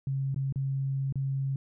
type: tone with dropouts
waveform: sine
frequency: 135.8 Hz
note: C#3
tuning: 35 cents flat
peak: -27 dBFS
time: 0.07-1.56 s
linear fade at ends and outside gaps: 2 ms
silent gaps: 0.345-0.361 / 0.525-0.558 / 1.125-1.156 s
effects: none